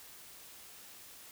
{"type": "silence", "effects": ["white hiss -53 dBFS RMS until 1.31 s"]}